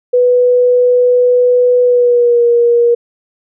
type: tone with pitch glide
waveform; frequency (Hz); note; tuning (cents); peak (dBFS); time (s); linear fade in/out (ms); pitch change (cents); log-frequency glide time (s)
sine; 493.9 to 474.1; B4 to A#4; 0 to +29; -6; 0.13-2.95; 10; -71; 1.83-2.43
effects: none